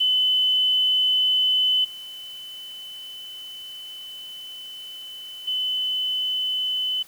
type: tone with level steps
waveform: sine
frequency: 3021 Hz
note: F#7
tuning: 35 cents sharp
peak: -17 / -35 / -22 dBFS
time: 0-7.03 s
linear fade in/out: 10 ms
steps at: 1.84 / 5.47 s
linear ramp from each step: 10 ms
effects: white hiss -50 dBFS RMS until 7.07 s